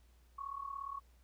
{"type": "tone with amplitude modulation", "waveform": "sine", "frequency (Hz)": 1108.7, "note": "C#6", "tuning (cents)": 0, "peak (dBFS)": -37, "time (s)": [0.38, 1], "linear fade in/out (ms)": 10, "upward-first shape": "sine", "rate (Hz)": 37.2, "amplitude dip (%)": 80, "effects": ["added 60 Hz sine -62 dBFS peak until 1.23 s", "pink hiss -73 dBFS RMS until 1.23 s"]}